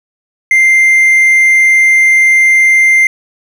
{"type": "tone with hard clipping", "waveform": "triangle", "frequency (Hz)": 2093, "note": "C7", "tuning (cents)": 0, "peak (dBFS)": -5, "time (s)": [0.51, 3.07], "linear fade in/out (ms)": 2, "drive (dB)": 5, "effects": []}